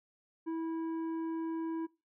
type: tone with tanh clipping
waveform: triangle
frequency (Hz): 326.4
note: E4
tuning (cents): -17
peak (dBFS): -35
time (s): 0.46-1.87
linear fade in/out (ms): 20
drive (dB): 12
effects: noise-tail reverb RT60 0.3 s tail -23 dB re dry